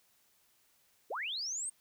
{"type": "linear sweep", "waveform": "sine", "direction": "up", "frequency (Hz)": [329.3, 8740], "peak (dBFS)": -35, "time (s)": [1.1, 1.7], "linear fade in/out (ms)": 10, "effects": ["white hiss -70 dBFS RMS until 1.8 s"]}